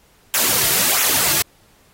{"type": "noise with flanger", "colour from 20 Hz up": "white", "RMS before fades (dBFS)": -17, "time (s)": [0.34, 1.42], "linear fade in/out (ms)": 0, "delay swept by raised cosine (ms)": [0.21, 4.01], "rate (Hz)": 1.5, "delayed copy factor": -0.75, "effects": ["pink hiss -55 dBFS RMS until 1.93 s", "AAC 48 kbps"]}